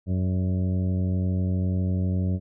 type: harmonic tone with a mistuned harmonic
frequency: 92.2 Hz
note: F#2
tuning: 6 cents flat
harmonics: 1 / 2 / 3 / 4 / 5 / 6 / 7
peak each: -23 / -27 / -36 / -41 / -44 / -43 / -47 dBFS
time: 0.06-2.4 s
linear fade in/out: 50 ms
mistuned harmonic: 6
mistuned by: +38 cents
effects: none